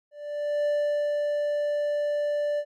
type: tone with ADSR envelope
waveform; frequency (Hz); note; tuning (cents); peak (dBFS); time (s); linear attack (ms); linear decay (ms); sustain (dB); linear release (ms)
triangle; 587.3; D5; 0; -20; 0.11-2.65; 550; 450; -2; 63
effects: none